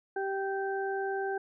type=harmonic tone; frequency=389.8 Hz; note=G4; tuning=10 cents flat; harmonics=1 / 2 / 4; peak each=-32 / -35 / -38 dBFS; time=0.16-1.38 s; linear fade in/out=5 ms; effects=none